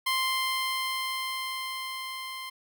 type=tone with level ramp; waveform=15% pulse; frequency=1046.5 Hz; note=C6; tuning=in tune; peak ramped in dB=-18 to -30 dBFS; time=0.06-2.5 s; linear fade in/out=10 ms; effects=none